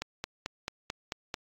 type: click train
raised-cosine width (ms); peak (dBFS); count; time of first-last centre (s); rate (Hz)
0.2; -16; 7; 0.02-1.342; 4.54
effects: AAC 64 kbps